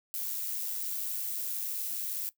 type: noise with amplitude modulation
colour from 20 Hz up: violet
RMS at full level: -33 dBFS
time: 0.14-2.29 s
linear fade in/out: 0 ms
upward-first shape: sine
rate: 99.7 Hz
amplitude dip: 40%
effects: noise-tail reverb RT60 0.1 s tail -17 dB re dry